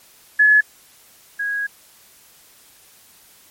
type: tone pair in turn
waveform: sine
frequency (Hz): 1705 / 1649.8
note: G#6 / G#6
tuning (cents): +45 / -12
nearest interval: minor second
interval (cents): 57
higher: first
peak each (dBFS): -9 / -20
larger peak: first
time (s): 0.39-0.61 / 1.39-1.67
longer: second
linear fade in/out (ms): 10
effects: white hiss -50 dBFS RMS until 3.5 s + MP3 64 kbps